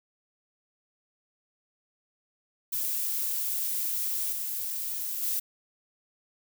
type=noise with level steps; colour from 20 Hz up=violet; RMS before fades=-30 / -33 / -29 dBFS; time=2.72-5.4 s; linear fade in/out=10 ms; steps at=4.32 / 5.22 s; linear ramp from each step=10 ms; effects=none